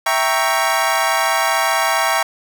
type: chord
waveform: 25% pulse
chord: E diminished seventh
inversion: none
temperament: equal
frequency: 659.3 / 784 / 932.3 / 1108.7 Hz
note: E5 / G5 / Bb5 / Db6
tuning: 0 / 0 / 0 / 0 cents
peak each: -17 dBFS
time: 0.06-2.23 s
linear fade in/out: 5 ms
effects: none